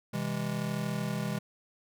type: chord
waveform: square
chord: C augmented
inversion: none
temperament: just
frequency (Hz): 130.81 / 163.52 / 204.4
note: C3 / E3 / G#3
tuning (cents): 0 / -14 / -27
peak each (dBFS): -37 / -36 / -35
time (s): 0.13-1.39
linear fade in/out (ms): 10
effects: none